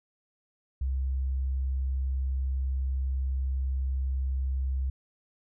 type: tone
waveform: sine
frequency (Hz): 66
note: C2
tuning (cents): +16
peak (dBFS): -26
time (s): 0.81-4.9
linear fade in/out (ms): 5
effects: none